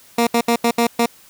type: tone bursts at uneven times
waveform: 15% pulse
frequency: 234.7 Hz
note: A#3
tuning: 12 cents sharp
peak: -7 dBFS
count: 6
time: 0.18-0.27 / 0.34-0.41 / 0.48-0.56 / 0.64-0.71 / 0.78-0.87 / 0.99-1.06 s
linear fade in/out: 5 ms
effects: white hiss -48 dBFS RMS until 1.29 s